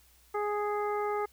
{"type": "harmonic tone", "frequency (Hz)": 415.3, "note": "G#4", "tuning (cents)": 0, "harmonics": [1, 2, 3, 4, 5], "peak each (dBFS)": [-31, -34, -36, -48, -44], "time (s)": [0.34, 1.26], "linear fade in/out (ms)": 10, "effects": ["added 60 Hz sine -63 dBFS peak until 1.32 s", "white hiss -63 dBFS RMS until 1.32 s"]}